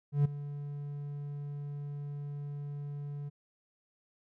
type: tone with ADSR envelope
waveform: triangle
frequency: 144.2 Hz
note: D3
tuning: 31 cents flat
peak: -19 dBFS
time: 0.12-3.3 s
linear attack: 130 ms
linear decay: 10 ms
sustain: -16 dB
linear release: 21 ms
effects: none